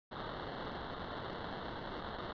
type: noise with sample-and-hold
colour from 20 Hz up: blue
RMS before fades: -43 dBFS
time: 0.11-2.33 s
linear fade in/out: 10 ms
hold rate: 2450 Hz
effects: resampled to 11025 Hz